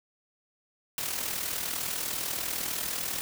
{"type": "noise with amplitude modulation", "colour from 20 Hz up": "white", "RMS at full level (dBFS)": -30, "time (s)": [0.98, 3.21], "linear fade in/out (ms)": 0, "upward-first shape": "sine", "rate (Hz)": 40, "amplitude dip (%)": 60, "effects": []}